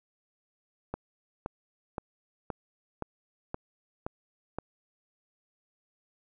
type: click train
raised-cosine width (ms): 1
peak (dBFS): -19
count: 8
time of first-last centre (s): 0.94-4.586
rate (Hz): 1.92
effects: none